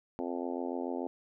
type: harmonic tone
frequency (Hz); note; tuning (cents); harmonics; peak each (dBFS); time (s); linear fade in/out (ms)
86.9; F2; -8; 3 / 4 / 5 / 6 / 7 / 8 / 9 / 10; -37 / -39 / -41 / -43 / -44 / -45 / -46 / -47; 0.19-1.07; 0
effects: none